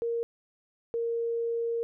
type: tone pair in turn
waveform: sine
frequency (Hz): 466.2 / 464.5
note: A#4 / A#4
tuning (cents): 0 / -6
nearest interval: unison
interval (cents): 6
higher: first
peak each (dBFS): -27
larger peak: neither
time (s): 0.02-0.23 / 0.94-1.83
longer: second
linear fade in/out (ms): 0
effects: none